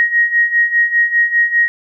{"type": "beating tone pair", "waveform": "sine", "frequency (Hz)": [1880, 1885], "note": ["A#6", "A#6"], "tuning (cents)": [14, 19], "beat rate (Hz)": 5, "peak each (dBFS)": [-16, -12], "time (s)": [0, 1.68], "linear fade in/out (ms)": 0, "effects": []}